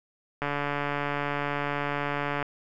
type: click train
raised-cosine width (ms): 0.5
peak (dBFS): -14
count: 290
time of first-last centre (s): 0.42-2.427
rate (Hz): 144
effects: none